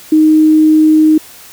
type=tone; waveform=sine; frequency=311.1 Hz; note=D#4; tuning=in tune; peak=-4 dBFS; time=0.12-1.18 s; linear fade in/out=5 ms; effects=white hiss -36 dBFS RMS until 1.52 s